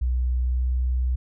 sine tone with pitch glide, 62.1 to 62.75 Hz, B1 to B1, +10 to +28 cents, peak -20 dBFS, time 0.01-1.16 s, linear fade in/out 10 ms, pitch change +18 cents, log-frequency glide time 0.39-0.7 s, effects none

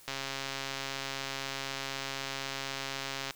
click train, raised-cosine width 0.2 ms, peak -18 dBFS, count 440, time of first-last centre 0.08-3.308 s, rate 136 Hz, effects white hiss -56 dBFS RMS until 3.35 s

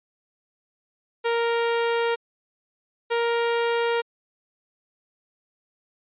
sawtooth tone pair in turn, 466.2 / 468 Hz, A#4 / A#4, 0 / +7 cents, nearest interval unison, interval 7 cents, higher second, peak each -17 / -17 dBFS, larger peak neither, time 1.24-2.16 / 3.1-4.02 s, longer neither, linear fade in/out 20 ms, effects resampled to 8000 Hz

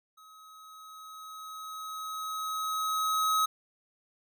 square tone with level ramp, 1274 Hz, D#6, 41 cents sharp, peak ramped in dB -53 to -24 dBFS, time 0.17-3.46 s, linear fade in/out 10 ms, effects none

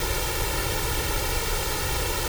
pink noise with comb filter, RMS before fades -26 dBFS, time 0-2.28 s, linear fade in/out 2 ms, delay 2.2 ms, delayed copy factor +1, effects none

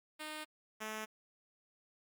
5% pulse tone pair in turn, 307.3 / 216.9 Hz, D#4 / A3, -21 / -25 cents, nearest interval tritone, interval 604 cents, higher first, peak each -31 / -29 dBFS, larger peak second, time 0.19-0.45 / 0.8-1.06 s, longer neither, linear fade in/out 20 ms, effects Opus 48 kbps

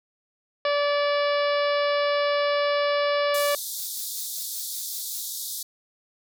harmonic tone, 578 Hz, D5, 28 cents flat, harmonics 1 / 2 / 3 / 4 / 5 / 6 / 7 / 8 / 9, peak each -22 / -28 / -32 / -34 / -36 / -38 / -39 / -40 / -41 dBFS, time 0.65-3.55 s, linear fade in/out 2 ms
white band-pass noise, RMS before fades -33 dBFS, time 3.34-5.63 s, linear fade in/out 5 ms, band 3500 to 16000 Hz, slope 96 dB/octave
violet noise with tremolo, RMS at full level -37 dBFS, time 3.77-5.25 s, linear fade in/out 20 ms, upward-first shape sine, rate 5.2 Hz, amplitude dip 90%
effects none

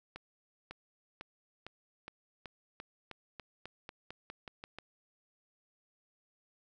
accelerating click train, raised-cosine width 0.3 ms, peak -28 dBFS, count 16, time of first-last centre 0.16-4.786 s, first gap 550 ms, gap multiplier 0.91, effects none

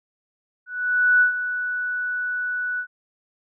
sine tone with ADSR envelope, 1480 Hz, F#6, in tune, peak -12 dBFS, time 0.66-2.87 s, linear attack 550 ms, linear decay 110 ms, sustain -11 dB, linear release 78 ms, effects none

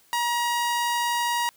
sawtooth tone, 952 Hz, A#5, 36 cents sharp, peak -19 dBFS, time 0.13-1.49 s, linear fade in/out 0 ms, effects white hiss -59 dBFS RMS until 1.56 s

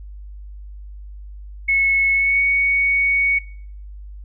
sine tone with pitch glide, 2194 to 2230 Hz, C#7 to C#7, -18 to +10 cents, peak -14 dBFS, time 1.68-3.39 s, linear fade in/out 10 ms, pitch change +28 cents, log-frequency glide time 2.13-2.41 s, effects noise-tail reverb RT60 0.6 s tail -23 dB re dry + added 50 Hz sine -33 dBFS peak until 4.24 s

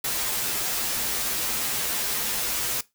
white noise with comb filter, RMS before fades -27 dBFS, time 0.04-2.81 s, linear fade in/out 5 ms, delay 11 ms, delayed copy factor -0.9, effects noise-tail reverb RT60 0.2 s tail -19 dB re dry

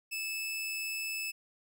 sawtooth tone, 2618 Hz, E7, 13 cents flat, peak -31 dBFS, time 0.11-1.32 s, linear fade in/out 20 ms, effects none

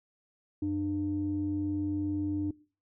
sine tone pair together, 92.5 / 300 Hz, F#2 / D4, 0 / +37 cents, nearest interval octave + minor sixth, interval 2037 cents, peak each -35 / -28 dBFS, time 0.62-2.51 s, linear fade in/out 5 ms, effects noise-tail reverb RT60 0.4 s tail -22 dB re dry + tanh soft clip ceiling -22 dBFS

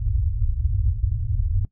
white low-pass noise, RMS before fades -22 dBFS, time 0-1.65 s, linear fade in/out 2 ms, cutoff 110 Hz, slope 96 dB/octave, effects noise-tail reverb RT60 0.1 s tail -19 dB re dry

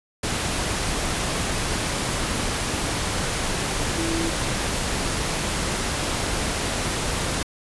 sine tone in noise, 329.6 Hz, E4, in tune, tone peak -25 dBFS, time 3.98-4.3 s, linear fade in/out 5 ms, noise pink, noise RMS -25 dBFS, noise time 0.23-7.43 s, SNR -3 dB, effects resampled to 24000 Hz

